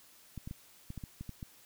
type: clicks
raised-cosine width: 5 ms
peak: -29 dBFS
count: 9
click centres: 0.377 / 0.475 / 0.511 / 0.904 / 0.977 / 1.038 / 1.21 / 1.293 / 1.428 s
effects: white hiss -60 dBFS RMS until 1.65 s